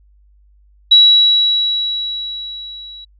sine tone with level ramp, 3900 Hz, B7, 23 cents flat, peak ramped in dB -3 to -32 dBFS, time 0.91-3.05 s, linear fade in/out 10 ms, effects added 50 Hz sine -47 dBFS peak until 3.19 s

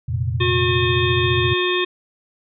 sine chord, F suspended fourth, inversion none, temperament just, 87.31 / 116.41 / 130.96 Hz, F2 / Bb2 / C3, 0 / -2 / +2 cents, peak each -24 / -22 / -25 dBFS, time 0.08-1.54 s, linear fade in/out 10 ms
harmonic tone, 360.8 Hz, F#4, 44 cents flat, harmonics 1 / 3 / 5 / 7 / 9 / 10, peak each -20 / -26 / -26 / -25 / -28 / -26 dBFS, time 0.4-1.85 s, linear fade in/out 10 ms
effects none

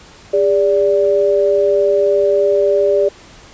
sine tone pair together, 405.2 / 582 Hz, G#4 / D5, -43 / -16 cents, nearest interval tritone, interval 627 cents, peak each -13 dBFS, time 0.33-3.09 s, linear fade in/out 10 ms, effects pink hiss -41 dBFS RMS until 3.53 s + resampled to 16000 Hz

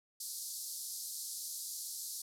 white band-pass noise, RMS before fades -43 dBFS, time 0.2-2.22 s, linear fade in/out 5 ms, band 4200 to 13000 Hz, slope 48 dB/octave, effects none

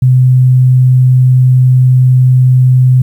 sine tone, 127.8 Hz, C3, 40 cents flat, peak -3 dBFS, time 0.02-3.02 s, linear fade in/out 5 ms, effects 7-bit

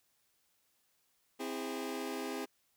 sawtooth chord, C augmented, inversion none, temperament just, 261.6 / 327 / 408.8 Hz, C4 / E4 / G#4, 0 / -14 / -27 cents, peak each -37 / -39 / -37 dBFS, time 1.39-2.46 s, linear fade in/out 20 ms, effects white hiss -75 dBFS RMS until 2.76 s

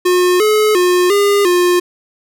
square tone with pitch steps, 360.3 / 427.2 / 359 / 405.2 / 355.5 Hz, F#4 / G#4 / F4 / G#4 / F4, -46 / +49 / +48 / -43 / +31 cents, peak -10 dBFS, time 0.05-1.8 s, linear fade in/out 10 ms, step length 350 ms, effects none

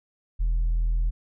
sine tone with tanh clipping, 41.2 Hz, E1, in tune, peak -21 dBFS, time 0.39-1.11 s, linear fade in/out 20 ms, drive 1 dB, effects none

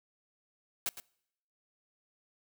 white noise with echo, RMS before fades -33 dBFS, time 0.86-0.89 s, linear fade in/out 0 ms, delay 110 ms, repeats 1, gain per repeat -12 dB, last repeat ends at 1 s, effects noise-tail reverb RT60 0.8 s tail -26 dB re dry

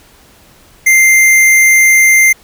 square tone, 2093 Hz, C7, in tune, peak -5 dBFS, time 0.86-2.33 s, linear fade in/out 10 ms, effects pink hiss -44 dBFS RMS until 2.43 s

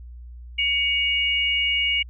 sine tone pair together, 2250 / 2860 Hz, C#7 / F7, +25 / +41 cents, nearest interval major third, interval 416 cents, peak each -22 dBFS, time 0.58-2.03 s, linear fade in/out 10 ms, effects added 60 Hz sine -37 dBFS peak until 2.09 s

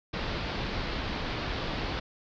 pink low-pass noise, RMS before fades -33 dBFS, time 0.13-2 s, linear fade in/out 10 ms, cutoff 4800 Hz, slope 48 dB/octave, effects none

